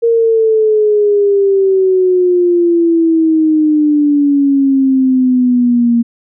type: exponential sweep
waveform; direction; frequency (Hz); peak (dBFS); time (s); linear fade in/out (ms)
sine; down; 466.2 to 233.1; -7; 0.02-6.03; 20
effects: none